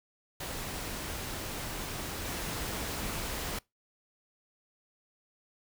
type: noise with level steps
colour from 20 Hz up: pink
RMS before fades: -38 / -36 dBFS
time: 0.4-3.59 s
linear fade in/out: 5 ms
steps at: 2.25 s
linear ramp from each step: 10 ms
effects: noise-tail reverb RT60 0.2 s tail -24 dB re dry